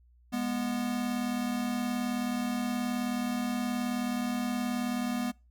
square tone pair together, 205.8 / 244.7 Hz, G#3 / B3, -16 / -16 cents, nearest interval minor third, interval 300 cents, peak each -36 / -31 dBFS, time 0.32-5.32 s, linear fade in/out 20 ms, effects noise-tail reverb RT60 0.3 s tail -26 dB re dry + added 60 Hz sine -58 dBFS peak until 5.5 s

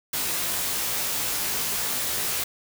white noise with comb filter, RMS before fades -27 dBFS, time 0.13-2.44 s, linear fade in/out 5 ms, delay 17 ms, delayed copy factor +0.9, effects none

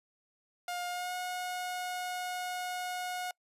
sawtooth tone with pitch glide, 710 to 725.3 Hz, F5 to F#5, +28 to -35 cents, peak -31 dBFS, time 0.68-3.31 s, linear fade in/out 2 ms, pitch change +37 cents, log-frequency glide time 0.88-1.14 s, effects noise-tail reverb RT60 0.1 s tail -26 dB re dry + resampled to 32000 Hz

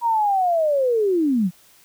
sine linear sweep, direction down, 957 to 164.81 Hz, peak -16 dBFS, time 0.01-1.51 s, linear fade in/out 50 ms, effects white hiss -53 dBFS RMS until 1.84 s

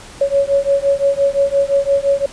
sine beating tone pair, 554.4 / 560.2 Hz, C#5 / C#5, 0 / +18 cents, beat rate 5.8 Hz, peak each -15 dBFS, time 0.21-2.26 s, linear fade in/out 5 ms, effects pink hiss -37 dBFS RMS until 2.32 s + resampled to 22050 Hz

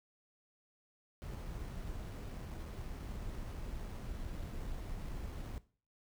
brown noise with sample-and-hold, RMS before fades -43 dBFS, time 1.22-5.58 s, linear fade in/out 0 ms, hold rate 7350 Hz, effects noise-tail reverb RT60 0.4 s tail -17 dB re dry

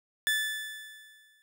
30% pulse tone with exponential decay, 1745 Hz, A6, 15 cents flat, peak -21 dBFS, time 0.27-1.42 s, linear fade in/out 0 ms, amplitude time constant 250 ms, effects none

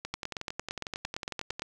two click trains, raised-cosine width 0.2 ms, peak -16 / -18 dBFS, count 14 / 18, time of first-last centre 0.14-1.621 / 0.05-1.595 s, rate 8.78 / 11 Hz, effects none

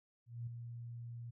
sine tone with ADSR envelope, 118.2 Hz, A#2, 24 cents sharp, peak -38 dBFS, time 0.26-1.31 s, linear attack 210 ms, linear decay 6 ms, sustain -6 dB, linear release 13 ms, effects none

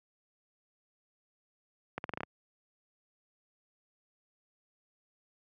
accelerating click train, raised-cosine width 0.5 ms, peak -20 dBFS, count 7, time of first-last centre 1.98-2.233 s, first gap 61 ms, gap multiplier 0.85, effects high-pass 100 Hz 12 dB/octave

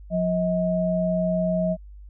sine tone pair together, 178.3 / 635 Hz, F3 / D#5, +36 / +35 cents, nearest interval octave + minor seventh, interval 2199 cents, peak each -23 dBFS, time 0.1-1.77 s, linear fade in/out 50 ms, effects added 50 Hz sine -40 dBFS peak until 2.09 s

